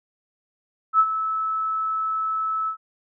sine tone with ADSR envelope, 1304 Hz, E6, 19 cents flat, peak -11 dBFS, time 0.93-2.77 s, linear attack 63 ms, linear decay 56 ms, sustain -11 dB, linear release 90 ms, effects none

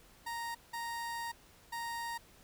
30% pulse tone bursts at uneven times, 932.3 Hz, A#5, in tune, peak -35 dBFS, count 3, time 0.26-0.55 / 0.73-1.32 / 1.72-2.18 s, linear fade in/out 10 ms, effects pink hiss -61 dBFS RMS until 2.43 s

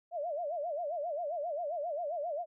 sine tone with vibrato, 636 Hz, D#5, 38 cents sharp, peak -33 dBFS, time 0.11-2.46 s, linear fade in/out 50 ms, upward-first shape sine, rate 7.5 Hz, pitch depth 200 cents each way, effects none

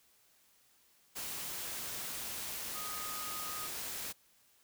sine tone in noise, 1244.5 Hz, D#6, in tune, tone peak -44 dBFS, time 2.74-3.68 s, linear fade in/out 20 ms, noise white, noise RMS -41 dBFS, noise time 1.15-4.13 s, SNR -6 dB, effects white hiss -68 dBFS RMS until 4.63 s

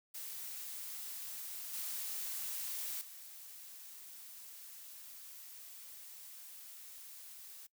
blue noise with level steps, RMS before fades -45 / -41 / -52 dBFS, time 0.14-7.67 s, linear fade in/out 10 ms, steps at 1.73 / 3.01 s, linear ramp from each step 5 ms, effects noise-tail reverb RT60 0.1 s tail -21 dB re dry

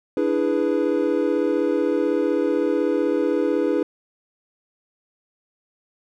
triangle chord, E dominant seventh, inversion third, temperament equal, 293.7 / 329.6 / 415.3 / 493.9 Hz, D4 / E4 / G#4 / B4, 0 / 0 / 0 / 0 cents, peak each -22 dBFS, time 0.17-3.83 s, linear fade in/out 2 ms, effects none

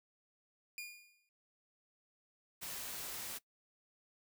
sawtooth tone with exponential decay, 2427 Hz, D#7, 44 cents flat, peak -37 dBFS, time 0.78-1.29 s, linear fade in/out 1 ms, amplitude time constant 110 ms
white noise, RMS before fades -44 dBFS, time 2.61-3.39 s, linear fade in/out 20 ms
effects noise-tail reverb RT60 0.1 s tail -20 dB re dry

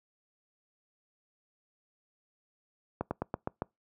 slowing click train, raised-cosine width 1 ms, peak -17 dBFS, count 6, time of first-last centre 3.01-3.621 s, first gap 100 ms, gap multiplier 1.1, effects noise-tail reverb RT60 0.2 s tail -26 dB re dry + high-pass 80 Hz 12 dB/octave

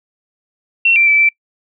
sine tone with pitch steps, 2718 / 2353 / 2314 / 2333 Hz, F7 / D7 / D7 / D7, -48 / +3 / -26 / -12 cents, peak -8 dBFS, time 0.85-1.29 s, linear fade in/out 5 ms, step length 110 ms, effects noise-tail reverb RT60 0.1 s tail -26 dB re dry

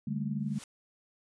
sine chord, D suspended fourth, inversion none, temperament equal with one note detuned, 146.83 / 200 / 220 Hz, D3 / G3 / A3, 0 / +35 / 0 cents, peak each -35 dBFS, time 0.07-0.59 s, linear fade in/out 5 ms
white noise with exponential growth, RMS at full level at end -43 dBFS, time 0.39-0.64 s, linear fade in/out 2 ms, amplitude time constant 54 ms
effects resampled to 22050 Hz

